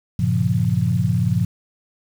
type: chord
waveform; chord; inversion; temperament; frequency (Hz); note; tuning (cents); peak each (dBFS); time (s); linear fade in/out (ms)
sine; G half-diminished seventh; none; equal; 98 / 116.54 / 138.59 / 174.61; G2 / Bb2 / Db3 / F3; 0 / 0 / 0 / 0; -23 / -20 / -23 / -21; 0.19-1.45; 5
effects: 7-bit